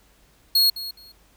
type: tone with echo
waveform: 45% pulse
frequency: 4308 Hz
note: C8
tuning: 50 cents sharp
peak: -14 dBFS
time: 0.55-0.7 s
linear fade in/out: 5 ms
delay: 210 ms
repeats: 2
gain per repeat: -15 dB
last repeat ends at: 1.12 s
effects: added 50 Hz sine -59 dBFS peak until 1.36 s + pink hiss -59 dBFS RMS until 1.36 s